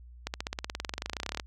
accelerating click train, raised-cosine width 0.2 ms, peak -15 dBFS, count 27, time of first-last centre 0.27-1.398 s, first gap 69 ms, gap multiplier 0.96, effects added 60 Hz sine -47 dBFS peak until 1.46 s

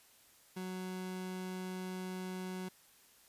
30% pulse tone, 185 Hz, F#3, in tune, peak -37 dBFS, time 0.56-2.69 s, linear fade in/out 10 ms, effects white hiss -64 dBFS RMS until 3.28 s + resampled to 32000 Hz

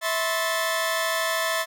sawtooth tone cluster, 651 / 1024 / 1077 / 1756 Hz, E5 / C6 / C6 / A6, -22 / -38 / +50 / -4 cents, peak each -23 / -28 / -28 / -24 dBFS, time 0.01-1.66 s, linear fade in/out 50 ms, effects none

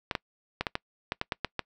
clicks, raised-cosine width 0.3 ms, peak -12 dBFS, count 10, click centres 0.112 / 0.152 / 0.61 / 0.668 / 0.754 / 1.121 / 1.214 / 1.322 / 1.447 / 1.593 s, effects noise-tail reverb RT60 0.1 s tail -25 dB re dry

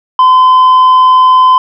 sine tone with tanh clipping, 1023 Hz, C6, 39 cents flat, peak -3 dBFS, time 0.19-1.58 s, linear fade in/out 2 ms, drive 3 dB, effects none

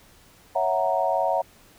sine chord, F# dominant seventh, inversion second, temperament equal, 554.4 / 659.3 / 740 / 932.3 Hz, C#5 / E5 / F#5 / A#5, 0 / 0 / 0 / 0 cents, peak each -27 / -25 / -25 / -27 dBFS, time 0.55-1.42 s, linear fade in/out 10 ms, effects pink hiss -54 dBFS RMS until 1.78 s

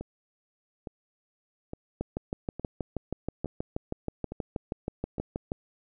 two click trains, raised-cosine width 2 ms, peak -17 / -23 dBFS, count 23 / 7, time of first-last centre 2.01-5.519 / 0.01-5.182 s, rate 6.27 / 1.16 Hz, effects none

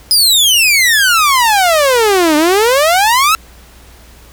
sawtooth exponential two-way sweep, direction down then up, 5070 to 293.7 to 1343 Hz, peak -4 dBFS, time 0.11-3.35 s, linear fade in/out 0 ms, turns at 2.36 s, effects added 60 Hz sine -39 dBFS peak until 4.32 s + pink hiss -42 dBFS RMS until 4.32 s

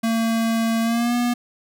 square tone with pitch glide, 226.9 to 241.8 Hz, A#3 to B3, -47 to -36 cents, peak -19 dBFS, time 0.03-1.34 s, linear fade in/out 10 ms, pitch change +111 cents, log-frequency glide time 0.82-1.15 s, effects none

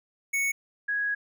square / sine tone pair in turn, 2217 / 1660.9 Hz, C#7 / G#6, 0 / 0 cents, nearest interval perfect fourth, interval 500 cents, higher first, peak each -25 dBFS, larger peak neither, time 0.33-0.52 / 0.88-1.15 s, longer second, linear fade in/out 10 ms, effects none

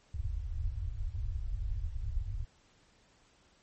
pink low-pass noise, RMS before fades -35 dBFS, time 0.14-2.45 s, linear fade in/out 5 ms, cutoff 110 Hz, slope 96 dB/octave, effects pink hiss -66 dBFS RMS until 3.62 s + MP3 32 kbps

